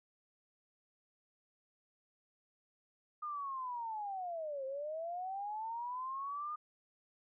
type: linear two-way sweep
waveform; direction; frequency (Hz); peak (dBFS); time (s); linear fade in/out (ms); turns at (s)
sine; down then up; 1226 to 523.3 to 1226; -38; 3.22-6.56; 10; 4.65
effects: none